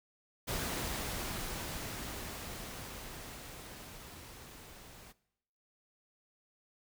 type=noise with level ramp; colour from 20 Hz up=pink; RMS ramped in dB=-36 to -54 dBFS; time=0.47-5.13 s; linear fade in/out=20 ms; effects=noise-tail reverb RT60 0.8 s tail -20 dB re dry